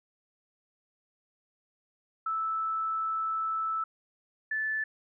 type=tone pair in turn; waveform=sine; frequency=1314 / 1746.9 Hz; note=E6 / A6; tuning=-6 / -13 cents; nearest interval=perfect fourth; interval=493 cents; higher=second; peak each=-28 dBFS; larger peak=neither; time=2.26-3.84 / 4.51-4.84 s; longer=first; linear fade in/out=5 ms; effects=none